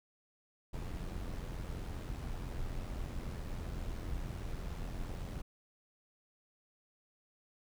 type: noise with amplitude modulation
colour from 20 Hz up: brown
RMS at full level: -38 dBFS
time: 0.73-5.42 s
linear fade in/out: 10 ms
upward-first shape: sine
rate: 87.6 Hz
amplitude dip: 50%
effects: none